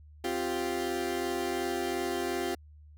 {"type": "chord", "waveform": "30% pulse", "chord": "C suspended fourth", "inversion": "none", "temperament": "equal", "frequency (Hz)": [261.6, 349.2, 392], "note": ["C4", "F4", "G4"], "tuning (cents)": [0, 0, 0], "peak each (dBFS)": [-35, -30, -32], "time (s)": [0.24, 2.55], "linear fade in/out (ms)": 5, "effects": ["added 75 Hz sine -50 dBFS peak until 2.97 s"]}